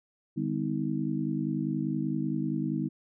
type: harmonic tone with a mistuned harmonic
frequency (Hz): 50.4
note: G1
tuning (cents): +49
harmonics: 3 / 4 / 5 / 6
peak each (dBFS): -33 / -33 / -33 / -33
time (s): 0.36-2.89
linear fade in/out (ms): 20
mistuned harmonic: 6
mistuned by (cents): +81
effects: none